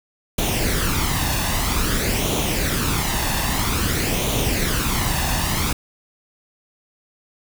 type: noise with flanger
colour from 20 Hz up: pink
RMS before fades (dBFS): -21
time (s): 0.38-5.73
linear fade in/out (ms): 5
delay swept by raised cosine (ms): 0.3 to 1.13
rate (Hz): 0.51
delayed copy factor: +0.55
effects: none